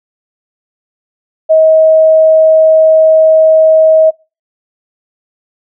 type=tone; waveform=sine; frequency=635 Hz; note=D#5; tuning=35 cents sharp; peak=-3 dBFS; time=1.49-4.11 s; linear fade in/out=20 ms; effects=noise-tail reverb RT60 0.3 s tail -24 dB re dry